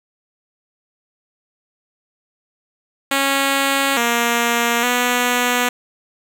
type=tone with pitch steps; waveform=5% pulse; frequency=274.9 / 235.7 / 245.6 Hz; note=C#4 / A#3 / B3; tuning=-14 / +19 / -9 cents; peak=-4 dBFS; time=3.11-5.69 s; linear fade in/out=5 ms; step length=860 ms; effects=none